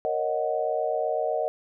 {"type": "chord", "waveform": "sine", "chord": "D# minor seventh", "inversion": "second", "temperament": "equal", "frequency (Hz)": [466.2, 554.4, 622.3, 740], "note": ["A#4", "C#5", "D#5", "F#5"], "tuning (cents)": [0, 0, 0, 0], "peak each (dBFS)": [-30, -32, -27, -30], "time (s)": [0.05, 1.48], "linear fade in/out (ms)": 0, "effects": []}